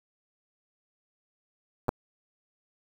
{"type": "clicks", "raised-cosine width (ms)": 1, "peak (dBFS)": [-18, -10], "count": 2, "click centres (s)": [1.883, 1.891], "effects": ["7-bit"]}